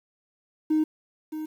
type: tone with echo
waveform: triangle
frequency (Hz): 310.5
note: D#4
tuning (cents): -3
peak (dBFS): -16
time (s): 0.7-0.84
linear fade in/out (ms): 10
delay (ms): 620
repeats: 1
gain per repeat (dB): -12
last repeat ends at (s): 1.46
effects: tanh soft clip ceiling -16 dBFS + 9-bit